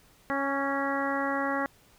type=harmonic tone with a mistuned harmonic; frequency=276.1 Hz; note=C#4; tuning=7 cents flat; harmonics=1 / 2 / 3 / 4 / 5 / 6 / 7; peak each=-32 / -33 / -34 / -34 / -36 / -36 / -36 dBFS; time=0.3-1.66 s; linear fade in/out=0 ms; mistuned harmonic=4; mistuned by=+21 cents; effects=pink hiss -60 dBFS RMS until 1.98 s